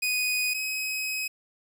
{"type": "tone pair in turn", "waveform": "sawtooth", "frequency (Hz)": [2489, 2537], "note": ["D#7", "D#7"], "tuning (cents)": [0, 33], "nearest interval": "unison", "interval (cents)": 33, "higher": "second", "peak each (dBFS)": [-21, -25], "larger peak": "first", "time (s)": [[0.02, 0.54], [0.54, 1.28]], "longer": "second", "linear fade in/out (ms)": 10, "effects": ["9-bit"]}